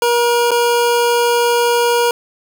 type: tone with dropouts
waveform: 25% pulse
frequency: 476.1 Hz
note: A#4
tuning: 37 cents sharp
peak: -8 dBFS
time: 0.02-2.11 s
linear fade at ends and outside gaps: 2 ms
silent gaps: 0.508-0.515 s
effects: 8-bit